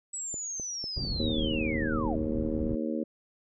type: linear sweep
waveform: sine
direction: down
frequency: 7890 to 587.3 Hz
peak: -33 dBFS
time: 0.13-2.16 s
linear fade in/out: 10 ms
type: clicks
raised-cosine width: 2 ms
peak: -28 dBFS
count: 7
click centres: 0.342 / 0.598 / 0.841 / 1.049 / 1.163 / 1.209 / 1.298 s
type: low-pass noise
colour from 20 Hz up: pink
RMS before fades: -34 dBFS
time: 0.96-2.76 s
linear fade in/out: 10 ms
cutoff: 250 Hz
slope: 12 dB/octave
type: harmonic tone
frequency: 77.8 Hz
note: D#2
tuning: in tune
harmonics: 3 / 4 / 5 / 6 / 7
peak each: -32 / -33 / -39 / -39 / -37 dBFS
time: 1.19-3.04 s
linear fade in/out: 10 ms
effects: none